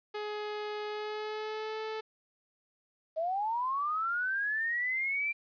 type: tone with pitch glide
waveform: sawtooth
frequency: 420.4 to 437.2 Hz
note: G#4 to A4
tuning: +21 to -11 cents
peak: -31 dBFS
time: 0.14-2.01 s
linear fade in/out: 10 ms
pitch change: +68 cents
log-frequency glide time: 0.87-1.81 s
type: linear sweep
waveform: sine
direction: up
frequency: 622.3 to 2371 Hz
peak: -29 dBFS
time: 3.16-5.33 s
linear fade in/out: 20 ms
effects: resampled to 11025 Hz + 11-bit